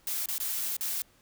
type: noise with dropouts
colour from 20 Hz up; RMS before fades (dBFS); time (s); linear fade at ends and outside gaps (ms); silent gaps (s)
blue; -32; 0.07-1.02; 1; 0.259-0.286 / 0.381-0.401 / 0.767-0.809
effects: pink hiss -63 dBFS RMS until 1.21 s